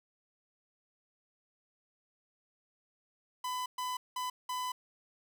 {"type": "tone bursts at uneven times", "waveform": "45% pulse", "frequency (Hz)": 1003, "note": "B5", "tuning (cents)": 26, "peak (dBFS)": -34, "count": 4, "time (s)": [[3.44, 3.66], [3.78, 3.97], [4.16, 4.3], [4.49, 4.72]], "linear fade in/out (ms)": 5, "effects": []}